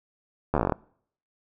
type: slowing click train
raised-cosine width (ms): 1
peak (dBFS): -9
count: 11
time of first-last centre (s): 0.54-0.722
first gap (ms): 12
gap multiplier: 1.09
effects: noise-tail reverb RT60 0.6 s tail -24 dB re dry